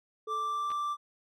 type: tone with exponential decay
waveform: sine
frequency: 436.3 Hz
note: A4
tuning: 15 cents flat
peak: -37 dBFS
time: 0.27-0.96 s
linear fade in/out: 5 ms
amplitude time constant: 150 ms
type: tone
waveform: triangle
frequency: 1174.7 Hz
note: D6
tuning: in tune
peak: -28 dBFS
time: 0.27-0.97 s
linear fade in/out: 50 ms
type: clicks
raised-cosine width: 0.3 ms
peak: -31 dBFS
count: 2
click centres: 0.704 / 0.717 s
effects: none